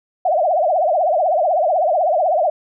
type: tone with vibrato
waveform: sine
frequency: 670 Hz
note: E5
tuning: 28 cents sharp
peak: -13 dBFS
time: 0.25-2.5 s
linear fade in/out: 5 ms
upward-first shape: triangle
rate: 16 Hz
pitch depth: 250 cents each way
effects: none